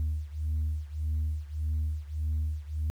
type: beating tone pair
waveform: sine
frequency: 76.3 / 78 Hz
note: D#2 / D#2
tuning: -33 / +5 cents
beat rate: 1.7 Hz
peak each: -29 / -31 dBFS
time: 0-2.9 s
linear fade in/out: 0 ms
effects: tanh soft clip ceiling -24 dBFS + 10-bit